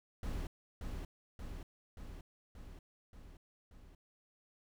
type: noise with echo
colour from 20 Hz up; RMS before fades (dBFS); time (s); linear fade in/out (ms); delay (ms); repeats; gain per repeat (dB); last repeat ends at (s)
brown; -39; 0.23-0.47; 2; 580; 6; -3; 3.95
effects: none